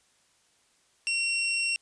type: tone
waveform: sawtooth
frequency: 2733 Hz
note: F7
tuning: 38 cents flat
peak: -22 dBFS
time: 1.07-1.76 s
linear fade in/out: 0 ms
effects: white hiss -66 dBFS RMS until 1.81 s + resampled to 22050 Hz